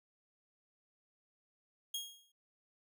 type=tone with exponential decay; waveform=sawtooth; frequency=3268 Hz; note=G#7; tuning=29 cents flat; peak=-32 dBFS; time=1.94-2.32 s; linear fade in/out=5 ms; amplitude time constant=82 ms; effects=none